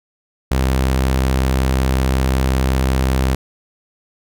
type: tone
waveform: sawtooth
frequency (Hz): 65.41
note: C2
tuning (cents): 0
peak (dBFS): -10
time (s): 0.51-3.35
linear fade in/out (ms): 5
effects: none